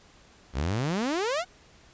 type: exponential sweep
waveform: sawtooth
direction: up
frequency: 59 to 760 Hz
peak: -22 dBFS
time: 0.53-1.45 s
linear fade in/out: 50 ms
effects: pink hiss -56 dBFS RMS until 1.93 s + resampled to 16000 Hz